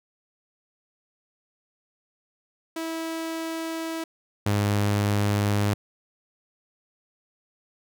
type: tone pair in turn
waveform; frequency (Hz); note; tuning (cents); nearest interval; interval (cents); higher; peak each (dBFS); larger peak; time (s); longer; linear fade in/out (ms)
sawtooth; 325.9 / 102.65; E4 / G#2; -20 / -20; octave + minor sixth; 2000; first; -25 / -17; second; 2.76-4.04 / 4.46-5.74; neither; 5
effects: none